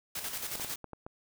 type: noise with tremolo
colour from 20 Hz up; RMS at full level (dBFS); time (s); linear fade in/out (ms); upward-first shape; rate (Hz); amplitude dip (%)
white; -36; 0.15-0.76; 5; square; 11; 50
type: clicks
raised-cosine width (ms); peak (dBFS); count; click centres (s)
1; -28; 6; 0.554 / 0.598 / 0.647 / 0.843 / 0.933 / 1.065
effects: none